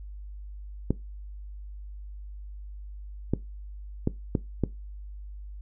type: clicks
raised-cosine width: 3 ms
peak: -10 dBFS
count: 5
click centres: 0.906 / 3.336 / 4.074 / 4.352 / 4.637 s
effects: noise-tail reverb RT60 0.2 s tail -19 dB re dry + added 50 Hz sine -38 dBFS peak until 5.61 s